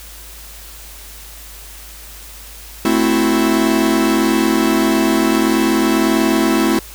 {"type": "chord", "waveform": "45% pulse", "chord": "F# half-diminished seventh", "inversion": "first", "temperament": "equal", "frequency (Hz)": [220, 261.6, 329.6, 370], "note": ["A3", "C4", "E4", "F#4"], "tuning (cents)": [0, 0, 0, 0], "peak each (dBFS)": [-18, -18, -16, -22], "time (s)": [2.85, 6.79], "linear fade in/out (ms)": 2, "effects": ["added 52 Hz sine -37 dBFS peak until 6.94 s", "white hiss -37 dBFS RMS until 6.94 s"]}